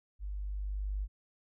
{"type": "tone with level ramp", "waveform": "sine", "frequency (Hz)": 49.77, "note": "G1", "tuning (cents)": 27, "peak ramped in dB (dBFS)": [-36, -31], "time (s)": [0.19, 1.08], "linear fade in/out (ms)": 50, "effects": []}